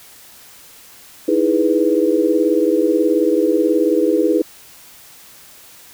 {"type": "chord", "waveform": "sine", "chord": "E major seventh", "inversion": "third", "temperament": "equal", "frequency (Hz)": [311.1, 329.6, 415.3, 493.9], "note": ["D#4", "E4", "G#4", "B4"], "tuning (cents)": [0, 0, 0, 0], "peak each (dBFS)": -18, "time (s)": [1.28, 4.42], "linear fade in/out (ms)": 5, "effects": ["white hiss -43 dBFS RMS until 5.93 s"]}